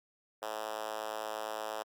5% pulse tone with high-pass filter, 108.6 Hz, A2, 22 cents flat, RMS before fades -39 dBFS, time 0.42-1.83 s, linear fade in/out 10 ms, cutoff 570 Hz, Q 1.8, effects Opus 48 kbps

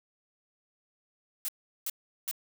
blue noise bursts, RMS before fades -33 dBFS, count 3, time 1.45-2.312 s, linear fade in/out 0 ms, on 34 ms, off 380 ms, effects none

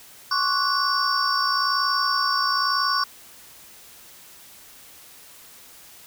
sine tone cluster, 1078 / 1139 / 1478 / 4661 / 5440 Hz, C#6 / C#6 / F#6 / D8 / F8, -49 / +47 / -2 / -14 / -46 cents, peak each -26 / -24 / -27 / -29 / -26 dBFS, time 0.31-3.04 s, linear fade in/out 5 ms, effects white hiss -47 dBFS RMS until 6.06 s

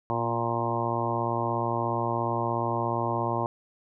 harmonic tone with a mistuned harmonic, 117 Hz, A#2, 7 cents sharp, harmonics 1 / 2 / 3 / 4 / 5 / 6 / 7 / 8 / 9, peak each -32 / -36 / -33 / -38 / -34 / -35 / -35 / -32 / -33 dBFS, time 0.1-3.46 s, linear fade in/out 0 ms, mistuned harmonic 2, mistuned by +18 cents, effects none

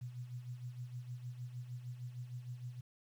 sine tone with tremolo, 123.4 Hz, B2, 1 cent flat, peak -40 dBFS, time 0.01-2.81 s, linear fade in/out 10 ms, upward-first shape sine, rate 6.5 Hz, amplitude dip 65%, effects 11-bit

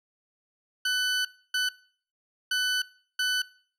20% pulse tone bursts at uneven times, 1500 Hz, F#6, 23 cents sharp, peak -19 dBFS, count 4, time 0.85-1.25 / 1.54-1.69 / 2.51-2.82 / 3.19-3.42 s, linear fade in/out 5 ms, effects noise-tail reverb RT60 0.5 s tail -22 dB re dry + low-pass 10000 Hz 12 dB/octave

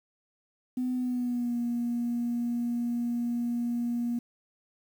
sine tone with pitch glide, 251.6 to 238.2 Hz, B3 to A#3, +32 to +38 cents, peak -26 dBFS, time 0.77-4.19 s, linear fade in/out 5 ms, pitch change -94 cents, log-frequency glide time 0.95-1.58 s, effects tanh soft clip ceiling -22 dBFS + 9-bit

